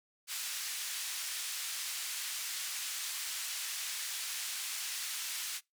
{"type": "band-pass noise", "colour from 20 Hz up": "white", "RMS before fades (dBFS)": -39, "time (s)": [0.27, 5.61], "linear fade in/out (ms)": 50, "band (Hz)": [1700, 9600], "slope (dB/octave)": 12, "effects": ["noise-tail reverb RT60 0.2 s tail -25 dB re dry"]}